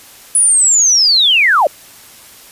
sine linear sweep, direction down, 10000 to 523.3 Hz, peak -7 dBFS, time 0.35-1.67 s, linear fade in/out 2 ms, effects white hiss -39 dBFS RMS until 2.51 s + resampled to 32000 Hz

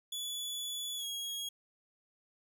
sawtooth tone with pitch glide, 3429 to 3301 Hz, A7 to G#7, -45 to -11 cents, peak -34 dBFS, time 0.12-1.49 s, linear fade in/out 5 ms, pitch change -66 cents, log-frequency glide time 0.96-1.05 s, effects none

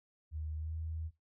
sine tone with pitch glide, 77.5 to 80.23 Hz, D#2 to E2, -6 to -46 cents, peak -37 dBFS, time 0.31-1.11 s, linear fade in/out 50 ms, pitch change +60 cents, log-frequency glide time 0.57-0.74 s, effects noise-tail reverb RT60 0.2 s tail -17 dB re dry

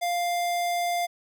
square tone, 699 Hz, F5, 1 cent sharp, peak -25 dBFS, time 0.01-1.07 s, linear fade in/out 20 ms, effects none

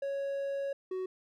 triangle tone pair in turn, 554.4 / 372.9 Hz, C#5 / F#4, 0 / +14 cents, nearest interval perfect fifth, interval 686 cents, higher first, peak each -30 / -31 dBFS, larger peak first, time 0.02-0.73 / 0.91-1.06 s, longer first, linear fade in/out 5 ms, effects none

